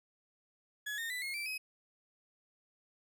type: tone with pitch steps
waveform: 35% pulse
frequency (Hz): 1692 / 1834.5 / 1989 / 2157 / 2338 / 2535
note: G#6 / A#6 / B6 / C#7 / D7 / D#7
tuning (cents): +32 / -28 / +12 / -48 / -8 / +32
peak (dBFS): -35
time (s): 0.86-1.58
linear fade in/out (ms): 10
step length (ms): 120
effects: none